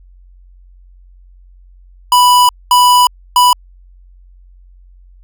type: tone bursts at uneven times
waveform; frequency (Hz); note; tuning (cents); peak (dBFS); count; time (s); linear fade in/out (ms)
square; 987.8; B5; 0; -6; 3; 2.12-2.49 / 2.71-3.07 / 3.36-3.53; 2
effects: added 45 Hz sine -39 dBFS peak until 5.23 s